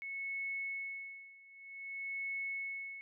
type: tone with tremolo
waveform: sine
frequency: 2200 Hz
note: C#7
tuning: 14 cents flat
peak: -36 dBFS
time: 0.02-3.01 s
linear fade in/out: 0 ms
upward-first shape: sine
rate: 0.53 Hz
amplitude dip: 90%
effects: none